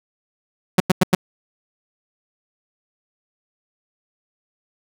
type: tone bursts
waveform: sawtooth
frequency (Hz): 184.3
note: F#3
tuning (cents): -7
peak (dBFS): -6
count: 4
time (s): 0.78-1.15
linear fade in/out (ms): 5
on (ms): 22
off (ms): 94
effects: none